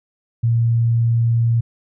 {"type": "tone", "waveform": "sine", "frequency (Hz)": 116.3, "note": "A#2", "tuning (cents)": -4, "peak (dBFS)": -13, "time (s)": [0.43, 1.61], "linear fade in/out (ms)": 10, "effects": []}